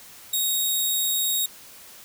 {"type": "tone", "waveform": "10% pulse", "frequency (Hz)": 3764, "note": "A#7", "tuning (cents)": 16, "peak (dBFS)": -14, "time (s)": [0.33, 1.46], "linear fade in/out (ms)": 5, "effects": ["white hiss -46 dBFS RMS until 2.04 s"]}